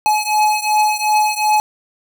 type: beating tone pair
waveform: square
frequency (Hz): 849 / 851.7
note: G#5 / G#5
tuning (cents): +38 / +43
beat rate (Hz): 2.7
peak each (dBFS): -16 / -18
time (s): 0.06-1.6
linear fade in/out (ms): 0
effects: none